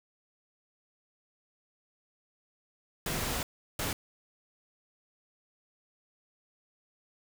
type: noise bursts at uneven times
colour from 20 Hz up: pink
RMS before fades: -33 dBFS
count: 2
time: 3.06-3.43 / 3.79-3.93 s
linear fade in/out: 2 ms
effects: none